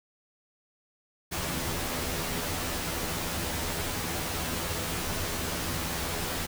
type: noise with comb filter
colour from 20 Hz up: pink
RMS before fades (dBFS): -32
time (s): 1.31-6.47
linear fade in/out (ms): 20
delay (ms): 12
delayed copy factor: +0.8
effects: none